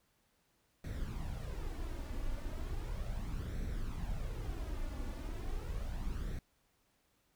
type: noise with flanger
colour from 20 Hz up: brown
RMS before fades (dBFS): -39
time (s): 0.84-6.39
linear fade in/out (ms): 2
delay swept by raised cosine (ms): 0.5 to 3.5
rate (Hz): 0.36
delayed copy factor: +0.55
effects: pink hiss -75 dBFS RMS until 7.35 s